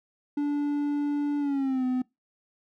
triangle tone with pitch glide, 290.2 to 254.1 Hz, D4 to B3, -21 to +49 cents, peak -22 dBFS, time 0.37-2.02 s, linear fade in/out 5 ms, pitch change -230 cents, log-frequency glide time 1.39-1.85 s, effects noise-tail reverb RT60 0.2 s tail -23 dB re dry

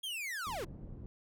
45% pulse linear sweep, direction down, 3305 to 302.2 Hz, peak -37 dBFS, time 0.03-0.65 s, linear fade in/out 10 ms
pink low-pass noise, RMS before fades -47 dBFS, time 0.47-1.06 s, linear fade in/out 0 ms, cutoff 280 Hz, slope 12 dB/octave
effects none

